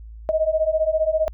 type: beating tone pair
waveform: sine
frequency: 622 / 637 Hz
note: D#5 / D#5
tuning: -1 / +41 cents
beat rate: 15 Hz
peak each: -21 / -20 dBFS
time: 0.29-1.28 s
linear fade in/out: 0 ms
effects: added 55 Hz sine -36 dBFS peak until 1.33 s